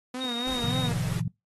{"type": "tone with vibrato", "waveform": "sawtooth", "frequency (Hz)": 246.9, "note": "B3", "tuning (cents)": 0, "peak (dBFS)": -28, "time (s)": [0.14, 0.93], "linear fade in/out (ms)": 5, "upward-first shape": "sine", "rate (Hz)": 3.5, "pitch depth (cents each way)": 88}
{"type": "tone", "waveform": "sine", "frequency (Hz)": 3729, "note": "A#7", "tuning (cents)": 0, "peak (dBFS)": -30, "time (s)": [0.2, 0.89], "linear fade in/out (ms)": 20}
{"type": "noise", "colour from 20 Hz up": "pink", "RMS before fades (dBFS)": -38, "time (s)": [0.47, 1.2], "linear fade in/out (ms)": 2}
{"type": "chord", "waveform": "sine", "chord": "F dominant seventh", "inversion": "first", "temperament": "equal", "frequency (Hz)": [110, 130.81, 155.56, 174.61], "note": ["A2", "C3", "Eb3", "F3"], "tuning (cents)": [0, 0, 0, 0], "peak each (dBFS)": -32, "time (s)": [0.64, 1.28], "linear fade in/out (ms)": 5}
{"effects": ["noise-tail reverb RT60 0.2 s tail -23 dB re dry", "AAC 32 kbps"]}